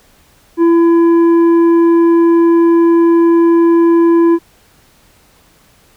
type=tone with tanh clipping; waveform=sine; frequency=336.1 Hz; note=E4; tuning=34 cents sharp; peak=-7 dBFS; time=0.57-4.39 s; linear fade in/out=50 ms; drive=7 dB; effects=pink hiss -49 dBFS RMS until 5.96 s